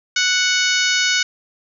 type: harmonic tone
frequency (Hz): 740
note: F#5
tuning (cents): 0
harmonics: 2 / 3 / 4 / 5 / 6 / 7 / 8 / 9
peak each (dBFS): -20 / -22 / -23 / -24 / -25 / -25 / -26 / -27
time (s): 0.16-1.23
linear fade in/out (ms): 5
effects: none